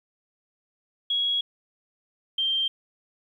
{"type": "tone pair in turn", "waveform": "sine", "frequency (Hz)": [3322, 3160], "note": ["G#7", "G7"], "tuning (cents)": [0, 13], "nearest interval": "minor second", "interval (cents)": 87, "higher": "first", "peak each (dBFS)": -22, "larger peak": "neither", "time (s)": [[1.1, 1.41], [2.38, 2.68]], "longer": "first", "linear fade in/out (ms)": 5, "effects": ["10-bit"]}